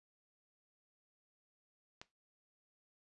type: click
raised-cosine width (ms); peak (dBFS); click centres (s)
0.2; -30; 2.015
effects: noise-tail reverb RT60 0.2 s tail -17 dB re dry + resampled to 24000 Hz